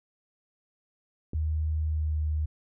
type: click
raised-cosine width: 3 ms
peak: -25 dBFS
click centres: 1.334 s
type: tone with pitch glide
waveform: sine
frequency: 77.8 to 76.64 Hz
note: D#2 to D#2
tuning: 0 to -26 cents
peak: -25 dBFS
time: 1.34-2.46 s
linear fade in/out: 10 ms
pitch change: -26 cents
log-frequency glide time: 1.87-2.19 s
effects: none